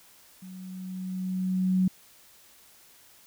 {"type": "tone with level ramp", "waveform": "sine", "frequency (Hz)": 185.8, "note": "F#3", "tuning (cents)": 7, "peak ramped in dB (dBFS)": [-41, -19], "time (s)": [0.42, 1.88], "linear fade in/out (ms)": 5, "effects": ["white hiss -56 dBFS RMS until 3.26 s"]}